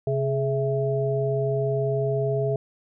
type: tone cluster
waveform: sine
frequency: 133.9 / 419.8 / 659 Hz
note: C3 / G#4 / E5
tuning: +40 / +19 / -1 cents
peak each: -25 / -25 / -28 dBFS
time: 0.07-2.56 s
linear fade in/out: 2 ms
effects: none